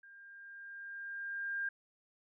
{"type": "tone with level ramp", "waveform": "sine", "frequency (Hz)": 1602, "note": "G6", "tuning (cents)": 37, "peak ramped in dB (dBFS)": [-54, -33], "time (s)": [0.03, 1.69], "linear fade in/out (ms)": 5, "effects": []}